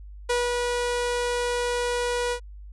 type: tone with ADSR envelope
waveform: sawtooth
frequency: 485.5 Hz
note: B4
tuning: 30 cents flat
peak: -17 dBFS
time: 0.29-2.4 s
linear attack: 11 ms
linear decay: 190 ms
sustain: -3 dB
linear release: 79 ms
effects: added 50 Hz sine -39 dBFS peak until 2.72 s + resampled to 24000 Hz